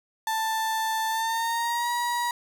35% pulse tone with pitch glide, 885 to 959.5 Hz, A5 to A#5, +10 to +50 cents, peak -23 dBFS, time 0.27-2.31 s, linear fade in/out 2 ms, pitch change +140 cents, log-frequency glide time 1.08-1.91 s, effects none

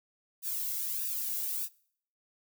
violet noise with flanger, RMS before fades -34 dBFS, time 0.42-1.69 s, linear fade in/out 50 ms, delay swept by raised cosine 0.93 to 1.65 ms, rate 1.6 Hz, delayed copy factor -0.85, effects noise-tail reverb RT60 0.6 s tail -23 dB re dry

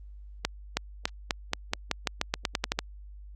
accelerating click train, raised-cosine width 0.2 ms, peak -8 dBFS, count 15, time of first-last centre 0.45-2.79 s, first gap 320 ms, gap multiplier 0.89, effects added 50 Hz sine -43 dBFS peak until 3.35 s + Opus 32 kbps

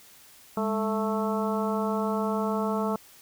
harmonic tone with a mistuned harmonic, 220 Hz, A3, in tune, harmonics 1 / 2 / 3 / 4 / 5 / 6, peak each -28 / -31 / -33 / -34 / -35 / -36 dBFS, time 0.57-2.96 s, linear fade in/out 2 ms, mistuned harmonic 1, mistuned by -110 cents, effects white hiss -53 dBFS RMS until 3.21 s

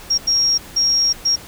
sine tone bursts at uneven times, 5588 Hz, F8, in tune, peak -13 dBFS, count 4, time 0.1-0.18 / 0.27-0.58 / 0.76-1.13 / 1.25-1.36 s, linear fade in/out 10 ms, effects pink hiss -38 dBFS RMS until 1.47 s

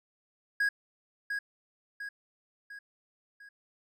triangle tone with echo, 1651 Hz, G#6, 11 cents flat, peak -23 dBFS, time 0.6-0.69 s, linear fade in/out 5 ms, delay 700 ms, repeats 4, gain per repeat -6 dB, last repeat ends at 3.49 s, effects none

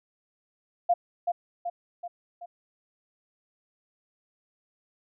sine tone with echo, 698.5 Hz, F5, in tune, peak -18 dBFS, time 0.89-0.94 s, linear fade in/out 10 ms, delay 380 ms, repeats 4, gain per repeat -5 dB, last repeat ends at 2.46 s, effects none

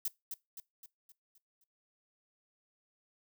violet noise with echo, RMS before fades -34 dBFS, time 0.05-0.08 s, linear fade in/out 2 ms, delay 260 ms, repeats 6, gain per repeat -6 dB, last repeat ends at 1.64 s, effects noise-tail reverb RT60 0.2 s tail -21 dB re dry

